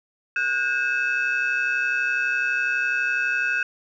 sine tone cluster, 1461 / 1593 / 2599 Hz, F#6 / G6 / E7, -22 / +27 / -25 cents, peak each -23 / -24 / -25 dBFS, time 0.36-3.63 s, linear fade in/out 2 ms, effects tanh soft clip ceiling -15 dBFS

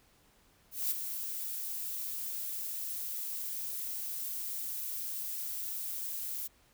violet noise with ADSR envelope, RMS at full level -30 dBFS, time 0.71-6.48 s, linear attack 200 ms, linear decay 15 ms, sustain -8 dB, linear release 19 ms, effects pink hiss -66 dBFS RMS until 6.73 s

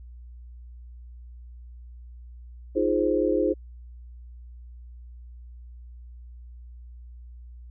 sine chord, F minor seventh, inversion third, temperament equal, 311.1 / 349.2 / 415.3 / 523.3 Hz, Eb4 / F4 / Ab4 / C5, 0 / 0 / 0 / 0 cents, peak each -26 dBFS, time 2.75-3.54 s, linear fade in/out 20 ms, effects added 60 Hz sine -41 dBFS peak until 7.7 s

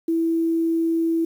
sine tone with quantisation, 329.6 Hz, E4, in tune, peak -18 dBFS, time 0.08-1.25 s, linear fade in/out 5 ms, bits 8, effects none

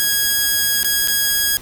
5% pulse tone with dropouts, 1651 Hz, G#6, 11 cents flat, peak -4 dBFS, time 0-1.57 s, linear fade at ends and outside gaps 0 ms, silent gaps 0.831-0.845 / 1.075-1.082 s, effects pink hiss -38 dBFS RMS until 1.61 s

